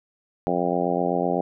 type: harmonic tone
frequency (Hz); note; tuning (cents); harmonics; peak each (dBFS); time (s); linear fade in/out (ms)
87.9; F2; +12; 2 / 3 / 4 / 5 / 6 / 7 / 8 / 9; -29 / -29 / -29 / -29 / -29 / -29 / -29 / -29; 0.47-1.41; 0
effects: none